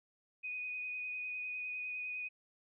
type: tone with vibrato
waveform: sine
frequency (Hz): 2489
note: D#7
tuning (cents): 0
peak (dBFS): -38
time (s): 0.43-2.29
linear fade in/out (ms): 20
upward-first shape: triangle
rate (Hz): 9.9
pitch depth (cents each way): 20
effects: none